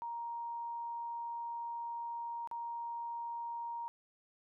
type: tone with dropouts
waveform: sine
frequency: 937 Hz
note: A#5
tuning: 9 cents sharp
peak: -38 dBFS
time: 0.02-3.88 s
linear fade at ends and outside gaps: 0 ms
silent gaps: 2.474-2.513 s
effects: none